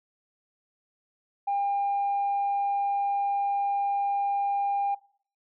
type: tone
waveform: sine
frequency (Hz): 802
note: G5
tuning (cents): +39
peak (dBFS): -23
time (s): 1.47-4.95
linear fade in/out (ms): 10
effects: noise-tail reverb RT60 0.5 s tail -21 dB re dry + tanh soft clip ceiling -21 dBFS